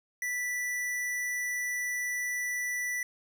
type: tone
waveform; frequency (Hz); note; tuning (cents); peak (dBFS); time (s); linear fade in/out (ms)
square; 1971; B6; -4; -31; 0.22-3.03; 2
effects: none